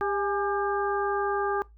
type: harmonic tone with a mistuned harmonic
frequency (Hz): 399.3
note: G4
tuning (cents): +32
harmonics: 1 / 2 / 3 / 4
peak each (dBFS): -28 / -30 / -31 / -35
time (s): 0.01-1.62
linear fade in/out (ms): 0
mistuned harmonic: 2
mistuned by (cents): +60
effects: noise-tail reverb RT60 0.2 s tail -21 dB re dry + added 55 Hz sine -50 dBFS peak until 1.77 s